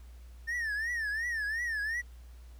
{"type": "tone with vibrato", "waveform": "triangle", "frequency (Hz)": 1796, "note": "A6", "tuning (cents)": 35, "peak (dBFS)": -29, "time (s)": [0.47, 2.02], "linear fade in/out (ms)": 20, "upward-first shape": "triangle", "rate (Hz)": 2.8, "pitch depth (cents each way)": 160, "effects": ["added 60 Hz sine -47 dBFS peak until 2.59 s", "pink hiss -64 dBFS RMS until 2.59 s"]}